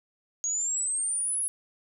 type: exponential sweep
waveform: sine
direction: up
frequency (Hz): 6610 to 10760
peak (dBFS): -26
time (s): 0.44-1.48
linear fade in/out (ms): 0
effects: none